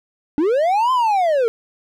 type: linear two-way sweep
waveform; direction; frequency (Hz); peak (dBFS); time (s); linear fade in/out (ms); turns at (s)
triangle; up then down; 278.9 to 1046 to 440; -12; 0.38-1.48; 0; 0.92
effects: none